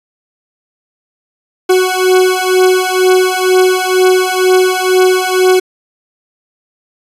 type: beating tone pair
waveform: 40% pulse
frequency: 369.4 / 371.5 Hz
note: F#4 / F#4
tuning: -3 / +7 cents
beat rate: 2.1 Hz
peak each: -10 dBFS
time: 1.69-5.6 s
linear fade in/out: 10 ms
effects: resampled to 32000 Hz